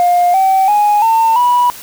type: tone with pitch steps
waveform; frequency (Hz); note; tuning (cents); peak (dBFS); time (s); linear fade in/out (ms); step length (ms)
sine; 707 / 766.5 / 831.1 / 901.1 / 977; F5 / G5 / G#5 / A5 / B5; +21 / -39 / +1 / +41 / -19; -6; 0-1.7; 0; 340
effects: tanh soft clip ceiling -5 dBFS + white hiss -32 dBFS RMS until 1.82 s